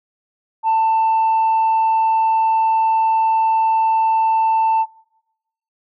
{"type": "tone", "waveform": "sine", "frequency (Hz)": 890, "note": "A5", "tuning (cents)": 20, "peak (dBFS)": -11, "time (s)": [0.63, 4.86], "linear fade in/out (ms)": 50, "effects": ["noise-tail reverb RT60 1.0 s tail -24 dB re dry", "tanh soft clip ceiling -11 dBFS"]}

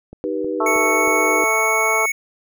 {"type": "click train", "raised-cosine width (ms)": 2, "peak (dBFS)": -23, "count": 4, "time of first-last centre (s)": [0.13, 1.076], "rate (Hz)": 3.17}
{"type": "chord", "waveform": "sine", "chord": "Eb augmented", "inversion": "none", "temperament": "just", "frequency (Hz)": [311.1, 388.9, 486.1], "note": ["Eb4", "G4", "B4"], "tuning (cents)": [0, -14, -28], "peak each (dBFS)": [-25, -25, -24], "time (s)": [0.24, 1.44], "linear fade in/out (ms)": 0}
{"type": "harmonic tone", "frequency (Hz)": 220, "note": "A3", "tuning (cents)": 0, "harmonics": [2, 3, 4, 5, 6], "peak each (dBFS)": [-24, -24, -24, -24, -24], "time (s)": [0.6, 2.06], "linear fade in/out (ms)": 5}
{"type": "tone", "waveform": "square", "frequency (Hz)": 2217, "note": "C#7", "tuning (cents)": 0, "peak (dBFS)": -19, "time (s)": [0.66, 2.12], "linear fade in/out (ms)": 5}
{"effects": []}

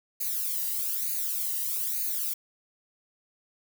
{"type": "noise with flanger", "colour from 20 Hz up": "violet", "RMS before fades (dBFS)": -30, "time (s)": [0.2, 2.34], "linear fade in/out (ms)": 10, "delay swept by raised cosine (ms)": [0.45, 1.05], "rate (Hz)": 1.1, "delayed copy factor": 1, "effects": []}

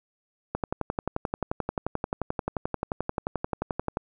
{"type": "click train", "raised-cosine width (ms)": 1, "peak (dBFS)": -13, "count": 40, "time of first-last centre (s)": [0.55, 3.971], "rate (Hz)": 11.4, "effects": []}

